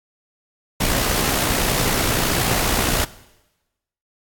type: noise with amplitude modulation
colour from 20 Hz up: pink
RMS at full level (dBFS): -18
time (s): 0.8-3.05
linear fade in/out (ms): 10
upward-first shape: sine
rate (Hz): 61.4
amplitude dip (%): 40
effects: noise-tail reverb RT60 1.0 s tail -19 dB re dry + AAC 64 kbps